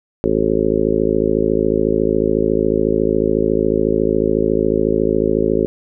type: harmonic tone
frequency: 54 Hz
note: A1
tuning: 32 cents flat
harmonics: 1 / 2 / 3 / 4 / 5 / 6 / 7 / 8 / 9 / 10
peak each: -28 / -30 / -26 / -23 / -22 / -23 / -18 / -19 / -29 / -25 dBFS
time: 0.24-5.66 s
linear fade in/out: 0 ms
effects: none